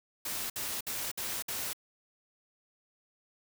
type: noise bursts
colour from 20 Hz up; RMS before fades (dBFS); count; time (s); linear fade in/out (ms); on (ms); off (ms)
white; -36; 5; 0.25-1.732; 5; 250; 58
effects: none